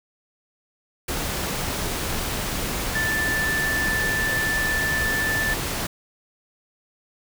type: tone in noise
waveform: sine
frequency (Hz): 1760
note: A6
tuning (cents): 0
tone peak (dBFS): -22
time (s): 2.95-5.54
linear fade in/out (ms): 5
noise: pink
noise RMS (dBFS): -27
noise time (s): 1.08-5.87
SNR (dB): +2
effects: none